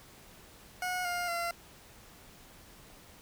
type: tone with pitch steps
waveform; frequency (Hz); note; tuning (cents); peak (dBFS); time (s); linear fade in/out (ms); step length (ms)
20% pulse; 728 / 706.5 / 685.6; F#5 / F5 / F5; -28 / +20 / -32; -27; 0.82-1.51; 2; 230
effects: pink hiss -55 dBFS RMS until 3.21 s